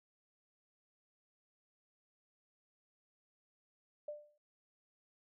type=tone with exponential decay; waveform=sine; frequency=594 Hz; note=D5; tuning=20 cents sharp; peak=-38 dBFS; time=4.08-4.38 s; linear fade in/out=5 ms; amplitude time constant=64 ms; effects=none